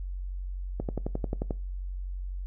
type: click train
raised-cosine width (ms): 2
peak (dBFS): -17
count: 9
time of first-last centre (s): 0.8-1.508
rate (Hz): 11.3
effects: noise-tail reverb RT60 0.3 s tail -21 dB re dry + added 46 Hz sine -32 dBFS peak until 2.46 s